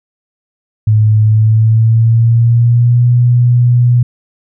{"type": "tone with pitch glide", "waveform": "sine", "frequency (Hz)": [107.9, 121.82], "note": ["A2", "B2"], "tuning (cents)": [-33, -23], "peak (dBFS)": -5, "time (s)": [0.87, 4.03], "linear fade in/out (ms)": 5, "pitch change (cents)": 210, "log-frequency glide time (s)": [1.22, 3.07], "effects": []}